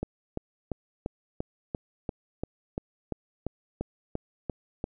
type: click train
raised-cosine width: 2 ms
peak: -17 dBFS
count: 15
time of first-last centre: 0.03-4.841 s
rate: 2.91 Hz
effects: none